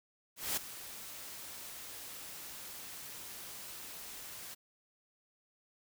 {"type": "noise with ADSR envelope", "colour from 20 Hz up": "white", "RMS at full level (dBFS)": -33, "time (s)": [0.36, 4.55], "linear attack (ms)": 210, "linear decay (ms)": 8, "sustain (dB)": -14, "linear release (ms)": 17, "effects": []}